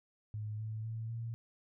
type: tone with pitch steps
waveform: sine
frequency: 106.6 / 109.41 / 112.29 / 115.25 Hz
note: G#2 / A2 / A2 / A#2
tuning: +46 / -9 / +36 / -19 cents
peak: -37 dBFS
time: 0.34-1.34 s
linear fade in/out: 0 ms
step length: 250 ms
effects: none